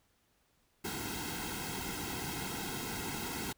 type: noise with comb filter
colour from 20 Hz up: pink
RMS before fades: -39 dBFS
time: 0.84-3.53 s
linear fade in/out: 10 ms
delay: 1.7 ms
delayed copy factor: -0.9
effects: pink hiss -73 dBFS RMS until 3.57 s